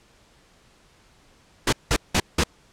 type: noise bursts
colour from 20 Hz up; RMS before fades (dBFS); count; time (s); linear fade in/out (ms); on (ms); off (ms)
pink; -19; 4; 1.67-2.438; 5; 57; 180
effects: pink hiss -57 dBFS RMS until 2.72 s + low-pass 8000 Hz 12 dB/octave